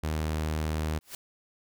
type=tone; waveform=sawtooth; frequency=77.78 Hz; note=D#2; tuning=in tune; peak=-24 dBFS; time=0.03-0.99 s; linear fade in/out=10 ms
type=noise with exponential growth; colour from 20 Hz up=white; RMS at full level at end=-36 dBFS; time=1.01-1.15 s; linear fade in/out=2 ms; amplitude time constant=30 ms
effects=none